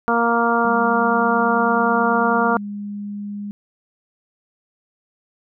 harmonic tone, 233.6 Hz, A#3, 4 cents sharp, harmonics 1 / 2 / 3 / 4 / 5 / 6, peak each -22 / -22 / -22 / -22 / -22 / -22 dBFS, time 0.08-2.57 s, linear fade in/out 0 ms
sine tone, 204.4 Hz, G#3, 27 cents flat, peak -26 dBFS, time 0.65-3.51 s, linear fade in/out 0 ms
effects none

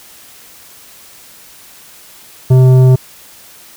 sine tone with tanh clipping, 128.9 Hz, C3, 26 cents flat, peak -5 dBFS, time 2.5-2.96 s, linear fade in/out 10 ms, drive 11 dB, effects white hiss -39 dBFS RMS until 3.76 s

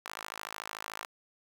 sawtooth tone with high-pass filter, 53.6 Hz, A1, 45 cents flat, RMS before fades -43 dBFS, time 0.05-1.06 s, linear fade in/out 5 ms, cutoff 1100 Hz, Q 1.4, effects 10-bit

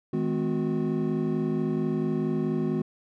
triangle tone cluster, 158.7 / 210.5 / 254.9 / 365.3 Hz, D#3 / G#3 / C4 / F#4, +35 / +24 / -45 / -22 cents, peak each -28 dBFS, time 0.13-2.82 s, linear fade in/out 5 ms, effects none

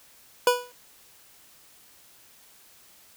25% pulse tone with exponential decay, 491.1 Hz, B4, 10 cents flat, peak -10 dBFS, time 0.47-0.72 s, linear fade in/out 2 ms, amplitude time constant 53 ms, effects white hiss -55 dBFS RMS until 3.16 s

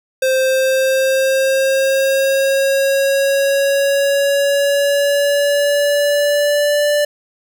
square tone with pitch glide, 523.3 to 587.4 Hz, C5 to D5, 0 to 0 cents, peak -13 dBFS, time 0.22-7.05 s, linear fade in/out 5 ms, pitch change +200 cents, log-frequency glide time 0.38-6.9 s, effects none

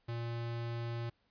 square tone, 117.3 Hz, A#2, 11 cents sharp, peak -37 dBFS, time 0.08-1.1 s, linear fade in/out 10 ms, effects pink hiss -75 dBFS RMS until 1.3 s + resampled to 11025 Hz

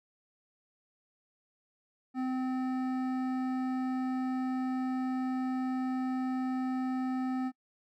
sine tone with hard clipping, 257.8 Hz, C4, 26 cents flat, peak -32 dBFS, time 2.14-7.52 s, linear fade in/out 50 ms, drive 12 dB, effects noise-tail reverb RT60 0.1 s tail -25 dB re dry

